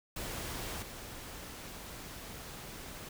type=noise with level steps; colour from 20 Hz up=pink; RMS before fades=-40 / -46 dBFS; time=0.16-3.09 s; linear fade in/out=5 ms; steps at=0.82 s; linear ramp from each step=5 ms; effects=none